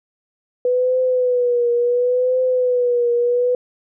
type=tone with vibrato; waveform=sine; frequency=493.9 Hz; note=B4; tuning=in tune; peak=-14 dBFS; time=0.65-3.55 s; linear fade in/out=2 ms; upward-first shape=triangle; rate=0.71 Hz; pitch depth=67 cents each way; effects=none